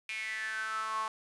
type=tone with high-pass filter sweep; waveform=sawtooth; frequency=219.2 Hz; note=A3; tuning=6 cents flat; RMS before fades=-36 dBFS; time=0.09-1.08 s; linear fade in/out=2 ms; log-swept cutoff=2400 to 1000 Hz; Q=9.6; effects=resampled to 24000 Hz